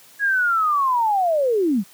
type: linear sweep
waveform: sine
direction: down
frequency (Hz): 1676 to 173.4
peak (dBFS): -16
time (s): 0.19-1.84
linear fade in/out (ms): 50
effects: white hiss -49 dBFS RMS until 1.93 s + high-pass 100 Hz 12 dB/octave